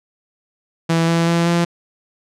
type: tone with pitch steps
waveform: sawtooth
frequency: 165.3 / 167.22 / 169.16 / 171.13 Hz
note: E3 / E3 / E3 / F3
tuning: +5 / +25 / +45 / -35 cents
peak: -10 dBFS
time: 0.89-1.65 s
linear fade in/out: 10 ms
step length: 190 ms
effects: low-pass 8000 Hz 12 dB/octave